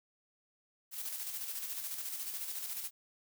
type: noise with tremolo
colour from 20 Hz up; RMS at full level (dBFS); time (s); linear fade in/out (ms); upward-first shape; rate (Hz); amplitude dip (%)
blue; -39; 0.91-2.91; 50; square; 14; 40
effects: none